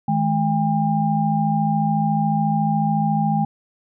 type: tone cluster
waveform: sine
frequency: 158.5 / 212.5 / 803 Hz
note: D#3 / G#3 / G5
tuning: +32 / +40 / +41 cents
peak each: -21 dBFS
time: 0.08-3.45 s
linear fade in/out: 5 ms
effects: none